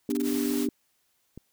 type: chord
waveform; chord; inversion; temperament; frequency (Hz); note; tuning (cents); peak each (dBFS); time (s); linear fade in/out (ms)
sine; G major; first; equal with one note detuned; 246.9 / 293.7 / 396.6; B3 / D4 / G4; 0 / 0 / +20; -28 / -28 / -32; 0.09-0.69; 2
type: noise bursts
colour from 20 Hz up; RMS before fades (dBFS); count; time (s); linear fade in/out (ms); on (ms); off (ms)
white; -39; 3; 0.1-0.219; 2; 21; 28
type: noise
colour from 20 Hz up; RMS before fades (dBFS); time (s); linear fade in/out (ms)
white; -37; 0.22-0.68; 50
type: click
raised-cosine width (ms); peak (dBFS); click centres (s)
3; -28; 1.376
effects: white hiss -71 dBFS RMS until 1.52 s